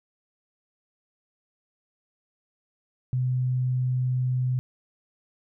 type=tone; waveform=sine; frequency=127 Hz; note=B2; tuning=49 cents sharp; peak=-22 dBFS; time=3.13-4.59 s; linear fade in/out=0 ms; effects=none